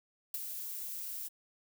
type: noise with ADSR envelope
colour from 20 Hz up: violet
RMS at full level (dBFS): -34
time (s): 0.34-1.29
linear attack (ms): 4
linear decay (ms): 26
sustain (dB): -7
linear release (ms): 21
effects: none

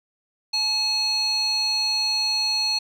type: tone with band-pass filter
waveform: square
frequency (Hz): 855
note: A5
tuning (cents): -50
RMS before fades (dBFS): -23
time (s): 0.53-2.79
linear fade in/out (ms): 10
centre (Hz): 4400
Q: 5.2
effects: none

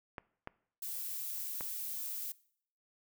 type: clicks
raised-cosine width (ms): 0.5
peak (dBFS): -26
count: 3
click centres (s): 0.182 / 0.474 / 1.609
type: noise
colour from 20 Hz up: violet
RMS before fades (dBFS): -40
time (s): 0.82-2.32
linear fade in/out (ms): 5
effects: noise-tail reverb RT60 0.6 s tail -21 dB re dry

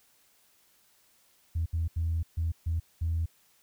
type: tone bursts at uneven times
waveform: sine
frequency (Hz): 82.41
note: E2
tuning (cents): 0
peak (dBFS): -25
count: 6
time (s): 1.55-1.66 / 1.73-1.88 / 1.96-2.23 / 2.37-2.52 / 2.66-2.8 / 3.01-3.26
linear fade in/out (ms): 10
effects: tanh soft clip ceiling -22 dBFS + white hiss -65 dBFS RMS until 3.62 s

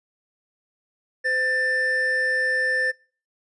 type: tone pair together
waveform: triangle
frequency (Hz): 512 / 1779.8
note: C5 / A6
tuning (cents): -38 / +19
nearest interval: octave + minor seventh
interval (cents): 2157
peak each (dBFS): -27 / -19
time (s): 1.24-2.92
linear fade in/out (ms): 20
effects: noise-tail reverb RT60 0.4 s tail -26 dB re dry + resampled to 24000 Hz

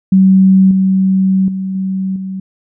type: tone with level steps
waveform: sine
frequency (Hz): 190.2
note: F#3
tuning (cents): +48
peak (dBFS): -4 / -8 / -16 / -14 / -19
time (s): 0.12-2.4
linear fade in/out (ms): 5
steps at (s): 0.71 / 1.48 / 1.75 / 2.16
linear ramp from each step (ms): 2
effects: none

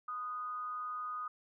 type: tone with amplitude modulation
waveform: sine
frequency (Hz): 1239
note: D#6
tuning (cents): -8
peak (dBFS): -35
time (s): 0.08-1.28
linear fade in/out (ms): 5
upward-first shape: sine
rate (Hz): 222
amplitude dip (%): 45
effects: none

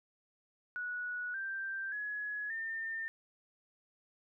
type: tone with pitch steps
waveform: sine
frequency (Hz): 1467 / 1572.3 / 1685.1 / 1806.1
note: F#6 / G6 / G#6 / A6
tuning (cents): -15 / +5 / +25 / +45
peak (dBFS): -36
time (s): 0.76-3.08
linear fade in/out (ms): 0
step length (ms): 580
effects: none

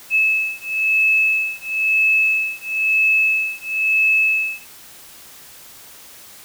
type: beating tone pair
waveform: sine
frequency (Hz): 2600 / 2601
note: E7 / E7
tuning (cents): -24 / -24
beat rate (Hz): 1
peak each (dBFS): -18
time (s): 0.1-4.65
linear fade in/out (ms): 50
effects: white hiss -42 dBFS RMS until 6.44 s

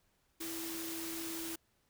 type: tone in noise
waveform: sine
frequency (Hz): 329.6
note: E4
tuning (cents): 0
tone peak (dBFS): -42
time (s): 0.4-1.56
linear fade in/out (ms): 10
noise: white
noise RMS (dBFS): -43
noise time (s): 0.4-1.56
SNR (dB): -2
effects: pink hiss -75 dBFS RMS until 1.89 s

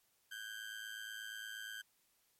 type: ring-modulated tone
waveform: 30% pulse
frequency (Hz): 1568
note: G6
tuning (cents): 0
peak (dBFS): -39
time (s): 0.31-1.82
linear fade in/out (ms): 10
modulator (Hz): 54.2
effects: white hiss -75 dBFS RMS until 2.39 s + MP3 64 kbps

